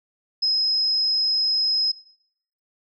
sine tone, 5110 Hz, D#8, 45 cents sharp, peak -18 dBFS, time 0.42-1.92 s, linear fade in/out 10 ms, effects noise-tail reverb RT60 0.7 s tail -20 dB re dry

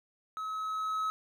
triangle tone with level ramp, 1284 Hz, E6, 46 cents flat, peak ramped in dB -33 to -27 dBFS, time 0.37-1.1 s, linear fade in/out 0 ms, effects none

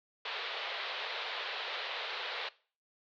white band-pass noise, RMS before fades -39 dBFS, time 0.25-2.49 s, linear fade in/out 5 ms, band 420 to 4100 Hz, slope 48 dB/octave, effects noise-tail reverb RT60 0.4 s tail -20 dB re dry

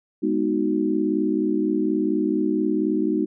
sine chord, G# minor seventh, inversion none, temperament equal, 207.7 / 246.9 / 311.1 / 370 Hz, G#3 / B3 / D#4 / F#4, 0 / 0 / 0 / 0 cents, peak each -26 / -27 / -22 / -26 dBFS, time 0.22-3.26 s, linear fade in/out 20 ms, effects none

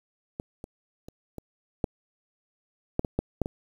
clicks, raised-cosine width 2 ms, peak -19 / -25 / -29 / -24 / -11 / -9 / -16 / -11 / -11 / -18 dBFS, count 10, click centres 0.399 / 0.641 / 1.085 / 1.383 / 1.842 / 2.994 / 3.048 / 3.19 / 3.417 / 3.459 s, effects 8-bit

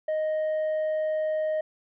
sine tone with tanh clipping, 622 Hz, D#5, 1 cent flat, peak -25 dBFS, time 0.08-1.61 s, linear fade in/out 5 ms, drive 3 dB, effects none

